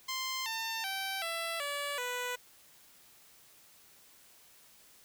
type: tone with pitch steps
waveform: 10% pulse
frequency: 1046.5 / 900.6 / 775 / 666.9 / 573.9 / 493.9 Hz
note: C6 / A5 / G5 / E5 / D5 / B4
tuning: 0 / +40 / -20 / +20 / -40 / 0 cents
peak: -26 dBFS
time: 0.08-2.36 s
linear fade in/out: 10 ms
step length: 380 ms
effects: white hiss -60 dBFS RMS until 5.04 s